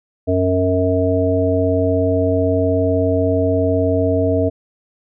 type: harmonic tone with a mistuned harmonic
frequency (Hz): 91.9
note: F#2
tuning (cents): -11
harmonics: 1 / 3 / 5 / 7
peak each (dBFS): -19 / -19 / -19 / -19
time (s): 0.27-4.5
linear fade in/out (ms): 20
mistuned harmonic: 1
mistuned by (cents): +26
effects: none